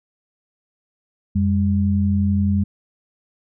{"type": "tone pair together", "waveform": "sine", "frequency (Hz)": [89.54, 201], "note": ["F2", "G3"], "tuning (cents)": [44, 44], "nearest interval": "octave + major second", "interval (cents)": 1400, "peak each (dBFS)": -18, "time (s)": [1.35, 2.64], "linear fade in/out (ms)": 10, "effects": []}